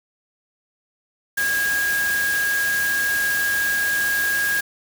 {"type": "tone in noise", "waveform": "sine", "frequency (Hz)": 1636, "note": "G#6", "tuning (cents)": -26, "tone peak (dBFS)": -19, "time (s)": [1.37, 4.61], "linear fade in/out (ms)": 10, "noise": "white", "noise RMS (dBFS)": -28, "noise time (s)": [1.37, 4.61], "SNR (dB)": 6, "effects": []}